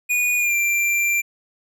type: tone with pitch glide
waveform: square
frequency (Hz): 2457 to 2365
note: D#7 to D7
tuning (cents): -22 to +12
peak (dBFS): -18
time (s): 0.09-1.22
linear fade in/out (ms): 20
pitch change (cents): -66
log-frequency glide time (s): 0.37-0.55
effects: none